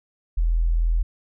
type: tone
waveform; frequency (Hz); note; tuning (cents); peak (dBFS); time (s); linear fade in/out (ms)
sine; 41.52; E1; +13; -17; 0.37-1.03; 10
effects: none